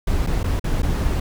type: noise with dropouts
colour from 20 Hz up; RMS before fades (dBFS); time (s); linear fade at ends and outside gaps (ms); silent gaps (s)
brown; -20; 0.07-1.2; 5; 0.266-0.27 / 0.432-0.44 / 0.596-0.641 / 0.821-0.829
effects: none